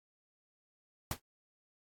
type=noise with exponential decay; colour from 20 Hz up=pink; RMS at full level=-31 dBFS; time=1.11-1.2 s; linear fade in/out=2 ms; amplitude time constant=18 ms; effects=AAC 64 kbps